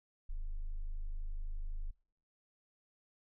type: tone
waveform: sine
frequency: 25.96 Hz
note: G#0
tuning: in tune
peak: -33 dBFS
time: 0.29-1.91 s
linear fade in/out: 10 ms
effects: noise-tail reverb RT60 0.5 s tail -26 dB re dry + tanh soft clip ceiling -35 dBFS